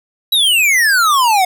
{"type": "exponential sweep", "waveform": "square", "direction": "down", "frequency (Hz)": [3951, 717], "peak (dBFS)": -10, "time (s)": [0.32, 1.45], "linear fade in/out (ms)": 5, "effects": []}